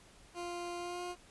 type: tone with pitch glide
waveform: 20% pulse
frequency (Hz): 349 to 355.3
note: F4 to F4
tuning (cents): -1 to +30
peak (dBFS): -34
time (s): 0.34-1.16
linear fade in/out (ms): 50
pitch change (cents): +31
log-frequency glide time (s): 0.78-1.02
effects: pink hiss -60 dBFS RMS until 1.3 s + resampled to 24000 Hz